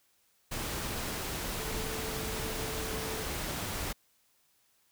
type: tone in noise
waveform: sine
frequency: 440 Hz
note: A4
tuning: in tune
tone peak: -41 dBFS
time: 1.59-3.23 s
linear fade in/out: 10 ms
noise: pink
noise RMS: -36 dBFS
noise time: 0.51-3.93 s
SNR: -8 dB
effects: white hiss -70 dBFS RMS until 4.91 s